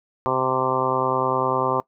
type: harmonic tone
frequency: 130 Hz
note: C3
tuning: 11 cents flat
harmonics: 1 / 2 / 3 / 4 / 5 / 6 / 7 / 8 / 9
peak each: -32 / -32 / -27 / -27 / -30 / -30 / -26 / -26 / -27 dBFS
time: 0.26-1.8 s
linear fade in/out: 0 ms
effects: noise-tail reverb RT60 0.1 s tail -21 dB re dry